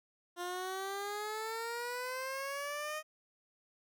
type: exponential sweep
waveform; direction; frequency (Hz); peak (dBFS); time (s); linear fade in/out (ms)
15% pulse; up; 349.2 to 622.3; -31; 0.36-3.03; 50
effects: none

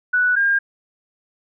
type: tone pair in turn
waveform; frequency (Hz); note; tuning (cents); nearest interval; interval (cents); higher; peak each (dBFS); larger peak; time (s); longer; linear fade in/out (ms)
sine; 1480 / 1610.2; F#6 / G6; 0 / +46; minor second; 146; second; -14; neither; 0.13-0.36 / 0.36-0.59; neither; 10
effects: none

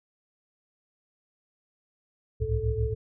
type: tone cluster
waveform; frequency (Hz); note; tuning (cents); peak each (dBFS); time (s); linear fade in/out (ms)
sine; 63.9 / 70.8 / 105.1 / 112.3 / 437.1; C2 / C#2 / G#2 / A2 / A4; -40 / +37 / +21 / +36 / -11; -31; 2.4-2.95; 20
effects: none

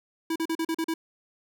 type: tone bursts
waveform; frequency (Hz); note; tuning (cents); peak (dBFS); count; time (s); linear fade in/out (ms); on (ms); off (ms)
square; 325.7; E4; -21; -26; 7; 0.3-0.94; 5; 58; 39
effects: none

